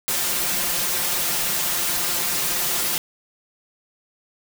white noise with comb filter, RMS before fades -23 dBFS, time 0.08-2.98 s, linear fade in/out 0 ms, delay 5.7 ms, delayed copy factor +0.9, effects none

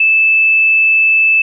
sine tone, 2628 Hz, E7, 6 cents flat, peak -7 dBFS, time 0-1.42 s, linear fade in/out 5 ms, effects none

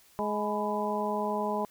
harmonic tone with a mistuned harmonic, 210 Hz, G#3, 19 cents sharp, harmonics 1 / 2 / 3 / 4 / 5, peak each -34 / -34 / -34 / -34 / -34 dBFS, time 0.19-1.65 s, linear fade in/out 0 ms, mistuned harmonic 5, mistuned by -89 cents, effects white hiss -60 dBFS RMS until 1.7 s

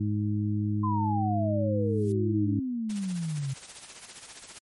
harmonic tone, 104.7 Hz, G#2, 15 cents sharp, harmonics 1 / 2 / 3, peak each -27 / -30 / -33 dBFS, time 0-2.6 s, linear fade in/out 10 ms
sine exponential sweep, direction down, 1046.5 to 130.81 Hz, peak -28 dBFS, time 0.83-3.54 s, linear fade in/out 10 ms
violet noise with exponential growth, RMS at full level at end -43 dBFS, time 1.77-2.12 s, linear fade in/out 0 ms, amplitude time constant 76 ms
white noise with tremolo, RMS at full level -42 dBFS, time 2.89-4.59 s, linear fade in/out 10 ms, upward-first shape sine, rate 15 Hz, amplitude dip 60%
effects MP3 48 kbps

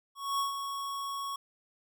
square tone with ADSR envelope, 1108.7 Hz, C#6, in tune, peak -28 dBFS, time 0.15-1.36 s, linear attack 240 ms, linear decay 130 ms, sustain -7 dB, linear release 4 ms, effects none

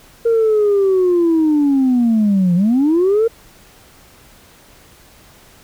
sine linear two-way sweep, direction down then up, 466.2 to 170.7 to 466.2 Hz, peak -9 dBFS, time 0.25-3.28 s, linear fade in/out 10 ms, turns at 2.55 s, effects tanh soft clip ceiling -8 dBFS + pink hiss -46 dBFS RMS until 5.63 s

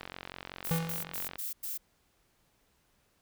click train, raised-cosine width 0.3 ms, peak -24 dBFS, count 62, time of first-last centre 0.01-1.357 s, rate 45.3 Hz
violet noise bursts, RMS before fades -37 dBFS, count 5, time 0.64-1.778 s, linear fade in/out 10 ms, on 150 ms, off 97 ms
square tone with exponential decay, 164.81 Hz, E3, in tune, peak -26 dBFS, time 0.71-1.31 s, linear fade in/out 0 ms, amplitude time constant 130 ms
effects pink hiss -71 dBFS RMS until 3.21 s

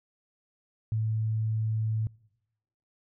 sine tone, 110 Hz, A2, in tune, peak -25 dBFS, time 0.92-2.07 s, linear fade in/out 0 ms, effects noise-tail reverb RT60 0.9 s tail -25 dB re dry

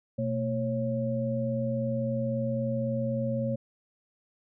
sine tone cluster, 123.3 / 227 / 548 Hz, B2 / A#3 / C#5, -2 / -46 / -20 cents, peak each -31 dBFS, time 0.18-3.56 s, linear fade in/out 10 ms, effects none

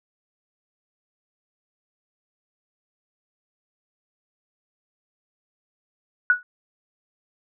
sine tone with exponential decay, 1468 Hz, F#6, 14 cents flat, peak -10 dBFS, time 6.3-6.43 s, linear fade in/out 1 ms, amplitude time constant 28 ms, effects none

